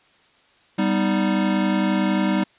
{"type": "chord", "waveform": "square", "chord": "G augmented", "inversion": "none", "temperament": "equal", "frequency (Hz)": [196, 246.9, 311.1], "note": ["G3", "B3", "D#4"], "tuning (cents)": [0, 0, 0], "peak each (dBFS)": [-21, -27, -24], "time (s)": [0.78, 2.44], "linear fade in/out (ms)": 10, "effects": ["white hiss -57 dBFS RMS until 2.58 s", "resampled to 8000 Hz"]}